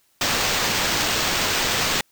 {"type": "noise with sample-and-hold", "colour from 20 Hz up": "violet", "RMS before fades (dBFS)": -22, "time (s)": [0.21, 2.01], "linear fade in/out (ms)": 2, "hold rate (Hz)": 11025, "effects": ["white hiss -63 dBFS RMS until 2.11 s"]}